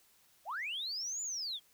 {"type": "linear two-way sweep", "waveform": "sine", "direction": "up then down", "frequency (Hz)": [554.4, 7120, 3175], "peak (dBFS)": -35, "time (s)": [0.45, 1.6], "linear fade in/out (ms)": 50, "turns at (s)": 1.22, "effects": ["tanh soft clip ceiling -32 dBFS", "white hiss -67 dBFS RMS until 1.73 s"]}